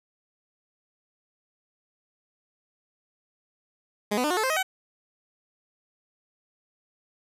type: tone with pitch steps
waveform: 15% pulse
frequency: 207.7 / 249.9 / 300.6 / 361.6 / 435 / 523.4 / 629.6 / 757.5 Hz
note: G#3 / B3 / D4 / F#4 / A4 / C5 / D#5 / F#5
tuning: 0 / +21 / +40 / -40 / -20 / 0 / +20 / +40 cents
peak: -17 dBFS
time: 4.11-4.63 s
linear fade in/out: 10 ms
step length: 65 ms
effects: resampled to 32000 Hz